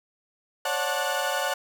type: tone cluster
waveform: 30% pulse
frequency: 544 / 584 / 730 / 880 / 1471 Hz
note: C#5 / D5 / F#5 / A5 / F#6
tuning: -33 / -10 / -24 / 0 / -11 cents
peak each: -29 dBFS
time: 0.65-1.54 s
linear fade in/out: 5 ms
effects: none